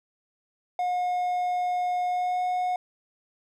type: tone with pitch glide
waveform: triangle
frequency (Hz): 720 to 727.1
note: F#5 to F#5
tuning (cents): -47 to -30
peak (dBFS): -22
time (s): 0.79-2.76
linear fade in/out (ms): 2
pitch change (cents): +17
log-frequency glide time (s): 2.06-2.42
effects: none